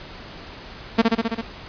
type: tone with echo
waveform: sawtooth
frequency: 227.5 Hz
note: A#3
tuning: 42 cents flat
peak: -8 dBFS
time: 0.98-1.02 s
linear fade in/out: 10 ms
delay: 66 ms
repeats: 6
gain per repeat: -2 dB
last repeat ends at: 1.416 s
effects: pink hiss -39 dBFS RMS until 1.68 s + resampled to 11025 Hz